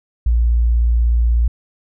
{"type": "tone", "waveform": "sine", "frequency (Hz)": 58.27, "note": "A#1", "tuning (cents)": 0, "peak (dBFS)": -11, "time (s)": [0.26, 1.48], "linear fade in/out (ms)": 5, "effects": []}